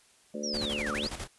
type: harmonic tone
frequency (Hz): 73.42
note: D2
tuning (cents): 0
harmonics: 3 / 4 / 5 / 6 / 7 / 8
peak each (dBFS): -37 / -44 / -42 / -46 / -40 / -42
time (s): 0.34-1.07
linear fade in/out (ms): 5
type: linear two-way sweep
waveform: sine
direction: down then up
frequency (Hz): 5920 to 1129 to 5170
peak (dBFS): -32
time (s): 0.43-1.09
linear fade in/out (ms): 10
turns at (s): 0.93
type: noise with tremolo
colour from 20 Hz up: pink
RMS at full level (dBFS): -37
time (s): 0.53-1.28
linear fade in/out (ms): 20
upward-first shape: square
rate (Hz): 12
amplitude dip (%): 60
effects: white hiss -62 dBFS RMS until 1.38 s + resampled to 24000 Hz